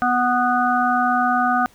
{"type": "harmonic tone", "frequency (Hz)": 246.9, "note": "B3", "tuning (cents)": 0, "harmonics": [1, 3, 5, 6], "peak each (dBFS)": [-23, -19, -21, -23], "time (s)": [0.02, 1.66], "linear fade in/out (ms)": 0, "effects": ["pink hiss -53 dBFS RMS until 1.74 s"]}